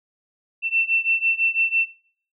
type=beating tone pair; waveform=sine; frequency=2685 / 2691 Hz; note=E7 / E7; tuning=+31 / +35 cents; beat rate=6 Hz; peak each=-21 / -22 dBFS; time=0.62-1.88 s; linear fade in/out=50 ms; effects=noise-tail reverb RT60 0.5 s tail -20 dB re dry